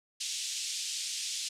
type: band-pass noise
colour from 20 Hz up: white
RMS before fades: -36 dBFS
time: 0.2-1.49 s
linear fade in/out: 10 ms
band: 2900 to 7700 Hz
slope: 24 dB/octave
effects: low-pass 12000 Hz 12 dB/octave